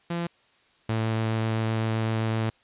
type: tone pair in turn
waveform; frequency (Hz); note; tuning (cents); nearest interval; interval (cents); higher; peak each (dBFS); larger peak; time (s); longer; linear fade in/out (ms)
sawtooth; 170.9 / 111.53; F3 / A2; -37 / +24; perfect fifth; 739; first; -23 / -20; second; 0.1-0.27 / 0.89-2.5; second; 5
effects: white hiss -62 dBFS RMS until 2.63 s + resampled to 8000 Hz